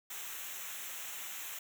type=noise with comb filter; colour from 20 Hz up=white; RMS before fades=-43 dBFS; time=0.1-1.59 s; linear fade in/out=5 ms; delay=0.21 ms; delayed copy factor=-0.75; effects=none